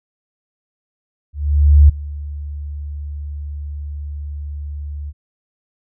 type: tone with ADSR envelope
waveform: sine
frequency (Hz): 73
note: D2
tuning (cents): -10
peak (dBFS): -3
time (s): 1.33-5.13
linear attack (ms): 560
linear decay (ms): 9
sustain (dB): -21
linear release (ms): 43
effects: none